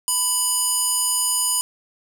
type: tone with band-pass filter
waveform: square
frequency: 990 Hz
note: B5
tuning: 4 cents sharp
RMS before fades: -21 dBFS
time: 0.08-1.61 s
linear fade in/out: 0 ms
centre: 9700 Hz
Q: 3.3
effects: none